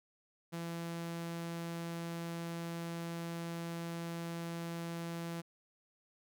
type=tone; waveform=sawtooth; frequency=168.4 Hz; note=E3; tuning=37 cents sharp; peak=-35 dBFS; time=0.52-5.42 s; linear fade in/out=20 ms; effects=none